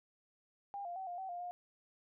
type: tone with pitch steps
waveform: sine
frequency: 802 / 698 / 762 / 705 / 763 / 703 / 711 Hz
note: G5 / F5 / G5 / F5 / G5 / F5 / F5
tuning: +39 / -1 / -49 / +16 / -47 / +11 / +31 cents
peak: -40 dBFS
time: 0.74-1.51 s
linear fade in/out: 0 ms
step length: 110 ms
effects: none